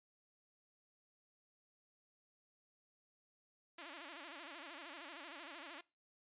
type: tone with vibrato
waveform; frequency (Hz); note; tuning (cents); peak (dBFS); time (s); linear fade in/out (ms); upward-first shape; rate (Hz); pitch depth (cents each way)
5% pulse; 311.1; D#4; 0; -38; 3.78-5.81; 5; sine; 13; 210
effects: noise-tail reverb RT60 0.3 s tail -23 dB re dry + resampled to 8000 Hz